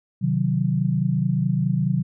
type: chord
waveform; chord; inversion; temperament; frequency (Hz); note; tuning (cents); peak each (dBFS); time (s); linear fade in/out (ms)
sine; C diminished; none; equal; 130.81 / 155.56 / 185; C3 / Eb3 / Gb3; 0 / 0 / 0; -23; 0.21-2.03; 20
effects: none